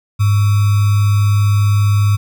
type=tone with sample-and-hold; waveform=sine; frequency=102.5 Hz; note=G#2; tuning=22 cents flat; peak=-9 dBFS; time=0.19-2.17 s; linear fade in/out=20 ms; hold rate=1225 Hz; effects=none